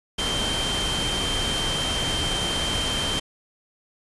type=tone in noise; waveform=sine; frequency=3136 Hz; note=G7; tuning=in tune; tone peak=-26 dBFS; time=0.18-3.2 s; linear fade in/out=10 ms; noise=pink; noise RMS=-27 dBFS; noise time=0.18-3.2 s; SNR=-2 dB; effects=resampled to 24000 Hz